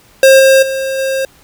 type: tone with level steps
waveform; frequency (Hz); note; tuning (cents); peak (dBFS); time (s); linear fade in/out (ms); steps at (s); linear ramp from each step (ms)
square; 534; C5; +35; -3 / -5 / -16 / -14; 0.23-1.25; 2; 0.39 / 0.62 / 0.98; 10
effects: pink hiss -46 dBFS RMS until 1.43 s